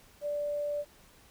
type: tone with quantisation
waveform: sine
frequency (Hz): 585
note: D5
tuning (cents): -7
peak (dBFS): -30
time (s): 0.21-0.85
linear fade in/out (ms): 50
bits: 10
effects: pink hiss -59 dBFS RMS until 1.3 s